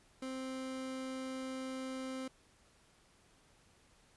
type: tone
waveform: 30% pulse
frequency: 261.6 Hz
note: C4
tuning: in tune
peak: -37 dBFS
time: 0.22-2.28 s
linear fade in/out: 5 ms
effects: pink hiss -67 dBFS RMS until 4.16 s + resampled to 24000 Hz